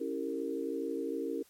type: chord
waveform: sine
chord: C# diminished seventh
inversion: none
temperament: equal with one note detuned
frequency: 277.2 / 329.6 / 392 / 458.9 Hz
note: C#4 / E4 / G4 / Bb4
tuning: 0 / 0 / 0 / -27 cents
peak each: -38 / -38 / -40 / -37 dBFS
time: 0-1.43 s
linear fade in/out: 10 ms
effects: white hiss -64 dBFS RMS until 1.49 s + MP3 64 kbps